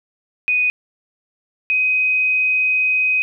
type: tone pair in turn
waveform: sine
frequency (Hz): 2489 / 2515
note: D#7 / D#7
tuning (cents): 0 / +18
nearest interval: unison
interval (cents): 18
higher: second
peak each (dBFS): -14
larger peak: neither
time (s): 0.48-0.7 / 1.7-3.22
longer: second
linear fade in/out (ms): 0
effects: none